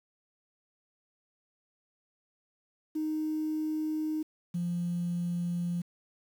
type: tone pair in turn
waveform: sine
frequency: 310 / 173.98 Hz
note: D#4 / F3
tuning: -6 / -6 cents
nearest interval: minor seventh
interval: 1000 cents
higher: first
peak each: -28 dBFS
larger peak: neither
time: 2.95-4.23 / 4.54-5.82 s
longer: neither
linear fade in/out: 10 ms
effects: tanh soft clip ceiling -25 dBFS + 9-bit